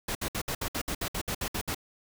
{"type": "noise bursts", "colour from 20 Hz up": "pink", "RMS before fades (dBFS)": -32, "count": 13, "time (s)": [0.08, 1.747], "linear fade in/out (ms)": 5, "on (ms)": 71, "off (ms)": 62, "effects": []}